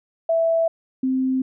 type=tone pair in turn; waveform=sine; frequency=659.3 / 260.8 Hz; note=E5 / C4; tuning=0 / -5 cents; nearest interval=octave + major third; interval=1605 cents; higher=first; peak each=-16 / -18 dBFS; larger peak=first; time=0.29-0.68 / 1.03-1.42 s; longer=neither; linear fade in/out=5 ms; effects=none